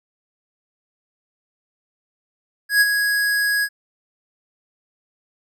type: tone with ADSR envelope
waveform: square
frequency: 1661.2 Hz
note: G#6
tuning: in tune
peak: -11 dBFS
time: 2.69-3.69 s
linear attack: 120 ms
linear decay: 34 ms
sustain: -7 dB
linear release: 59 ms
effects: none